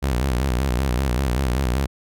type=tone with vibrato; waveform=sawtooth; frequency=64.2 Hz; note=C2; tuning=32 cents flat; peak=-15 dBFS; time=0.02-1.87 s; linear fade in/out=20 ms; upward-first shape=square; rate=5.2 Hz; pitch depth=110 cents each way; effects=none